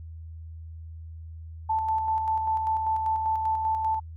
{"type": "tone with tremolo", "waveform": "sine", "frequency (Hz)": 881, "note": "A5", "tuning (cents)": 2, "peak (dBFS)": -22, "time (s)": [1.69, 4], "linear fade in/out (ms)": 10, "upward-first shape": "square", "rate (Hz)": 5.1, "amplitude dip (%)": 35, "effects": ["added 81 Hz sine -38 dBFS peak until 4.16 s"]}